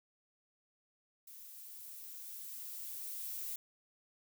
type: noise with level ramp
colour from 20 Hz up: violet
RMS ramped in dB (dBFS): -53 to -41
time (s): 1.27-3.56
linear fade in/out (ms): 5
effects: none